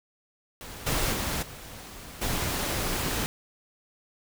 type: noise with level steps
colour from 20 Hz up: pink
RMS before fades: -41 / -27 / -30 / -43 / -29 dBFS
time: 0.61-3.26 s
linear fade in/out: 0 ms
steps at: 0.86 / 1.13 / 1.42 / 2.21 s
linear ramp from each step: 10 ms
effects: none